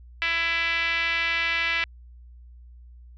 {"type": "tone with band-pass filter", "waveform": "5% pulse", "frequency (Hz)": 333.1, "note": "E4", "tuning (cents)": 18, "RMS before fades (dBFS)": -25, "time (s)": [0.22, 1.84], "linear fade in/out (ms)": 0, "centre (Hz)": 2200, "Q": 2.5, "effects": ["added 60 Hz sine -44 dBFS peak until 3.17 s", "resampled to 16000 Hz"]}